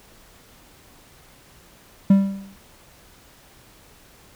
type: tone with exponential decay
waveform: triangle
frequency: 196 Hz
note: G3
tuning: in tune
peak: -6 dBFS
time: 2.1-2.56 s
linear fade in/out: 5 ms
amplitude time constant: 100 ms
effects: pink hiss -51 dBFS RMS until 4.35 s